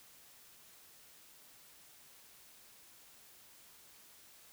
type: silence
effects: white hiss -60 dBFS RMS until 4.52 s